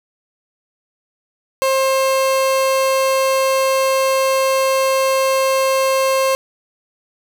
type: tone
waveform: 30% pulse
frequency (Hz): 532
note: C5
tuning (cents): +29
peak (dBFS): -11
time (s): 1.62-6.35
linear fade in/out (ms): 0
effects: none